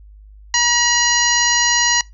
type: harmonic tone with a mistuned harmonic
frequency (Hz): 958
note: A#5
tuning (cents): +47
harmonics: 1 / 2 / 3 / 4 / 5 / 6 / 7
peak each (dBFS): -21 / -18 / -23 / -21 / -24 / -18 / -21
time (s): 0.54-2.01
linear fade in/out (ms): 2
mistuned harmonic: 4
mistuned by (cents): +110
effects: noise-tail reverb RT60 0.2 s tail -23 dB re dry + added 51 Hz sine -39 dBFS peak until 2.13 s